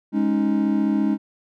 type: chord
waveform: triangle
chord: Ab suspended fourth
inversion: none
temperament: just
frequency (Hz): 207.7 / 276.9 / 311.5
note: Ab3 / Db4 / Eb4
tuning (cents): 0 / -2 / +2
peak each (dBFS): -19 / -21 / -21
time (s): 0.12-1.18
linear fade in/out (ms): 50
effects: none